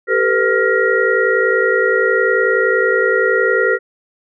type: tone cluster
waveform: sine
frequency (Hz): 391 / 450.2 / 501 / 1399 / 1897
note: G4 / A4 / B4 / F6 / A#6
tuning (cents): -4 / +40 / +25 / +3 / +30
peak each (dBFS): -18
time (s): 0.07-3.79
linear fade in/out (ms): 50
effects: none